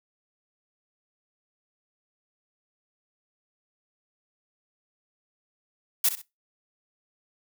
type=noise with echo; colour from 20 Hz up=blue; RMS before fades=-21 dBFS; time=6.04-6.09 s; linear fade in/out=5 ms; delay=64 ms; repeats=2; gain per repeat=-11 dB; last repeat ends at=6.218 s; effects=noise-tail reverb RT60 0.2 s tail -18 dB re dry